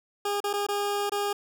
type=tone with dropouts; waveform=20% pulse; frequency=407.3 Hz; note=G#4; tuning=34 cents flat; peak=-21 dBFS; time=0.25-1.33 s; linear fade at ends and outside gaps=5 ms; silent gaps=0.404-0.44 / 0.531-0.536 / 0.667-0.686 / 1.096-1.119 s; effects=none